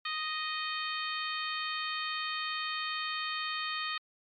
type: harmonic tone with a mistuned harmonic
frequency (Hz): 622.3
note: D#5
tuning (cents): 0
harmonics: 2 / 3 / 4 / 5 / 6 / 7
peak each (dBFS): -37 / -39 / -40 / -41 / -42 / -42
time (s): 0.05-3.98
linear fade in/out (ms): 5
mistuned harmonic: 6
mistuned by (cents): -23
effects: MP3 48 kbps